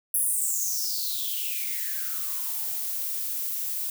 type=noise with high-pass filter sweep; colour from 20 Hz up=violet; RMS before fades=-29 dBFS; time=0.14-3.9 s; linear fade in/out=2 ms; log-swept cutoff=11000 to 210 Hz; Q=8.3; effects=none